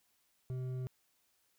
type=tone with hard clipping; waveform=sine; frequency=128.1 Hz; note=C3; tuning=36 cents flat; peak=-38 dBFS; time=0.5-0.87 s; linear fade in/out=0 ms; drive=7 dB; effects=white hiss -75 dBFS RMS until 1.58 s